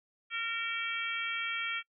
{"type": "harmonic tone with a mistuned harmonic", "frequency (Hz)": 460, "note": "A#4", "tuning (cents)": -23, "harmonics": [3, 4, 5, 6, 7], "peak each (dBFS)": [-38, -41, -36, -42, -39], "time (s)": [0.3, 1.83], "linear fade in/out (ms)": 50, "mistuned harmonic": 6, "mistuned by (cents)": -41, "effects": ["noise-tail reverb RT60 0.1 s tail -25 dB re dry"]}